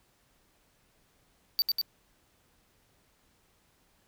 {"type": "tone with echo", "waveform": "square", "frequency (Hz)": 4620, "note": "D8", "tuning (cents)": -29, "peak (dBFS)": -23, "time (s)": [1.59, 1.62], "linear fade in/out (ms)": 0, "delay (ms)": 97, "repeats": 2, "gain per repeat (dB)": -2, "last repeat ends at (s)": 1.814, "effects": ["pink hiss -68 dBFS RMS until 4.07 s"]}